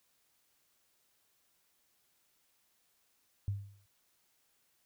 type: tone with exponential decay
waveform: sine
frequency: 100 Hz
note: G2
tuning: 35 cents sharp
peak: -29 dBFS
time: 3.48-3.86 s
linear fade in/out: 0 ms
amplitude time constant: 81 ms
effects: white hiss -74 dBFS RMS until 4.85 s